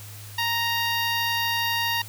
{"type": "tone with notch filter", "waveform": "10% pulse", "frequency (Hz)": 932.3, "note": "A#5", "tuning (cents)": 0, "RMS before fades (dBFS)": -25, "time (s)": [0.38, 2.02], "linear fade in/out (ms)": 5, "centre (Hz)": 7200, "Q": 1.1, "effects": ["added 103 Hz sine -40 dBFS peak until 2.08 s", "white hiss -44 dBFS RMS until 2.08 s"]}